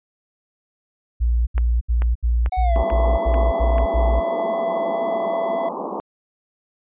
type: tone bursts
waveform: sine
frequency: 58.7 Hz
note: A#1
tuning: 13 cents sharp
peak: -15 dBFS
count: 9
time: 1.2-4.206 s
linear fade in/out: 20 ms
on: 270 ms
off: 72 ms
type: click train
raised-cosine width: 0.5 ms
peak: -15 dBFS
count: 6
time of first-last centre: 1.58-3.783 s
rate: 2.27 Hz
type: tone with pitch glide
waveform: triangle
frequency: 742 to 668.7 Hz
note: F#5 to E5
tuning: +5 to +25 cents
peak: -19 dBFS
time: 2.52-5.69 s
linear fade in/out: 5 ms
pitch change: -180 cents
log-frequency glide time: 2.62-2.74 s
type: band-pass noise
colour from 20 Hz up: white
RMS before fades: -27 dBFS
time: 2.76-6 s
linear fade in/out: 0 ms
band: 180 to 1100 Hz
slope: 96 dB/octave
effects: resampled to 8000 Hz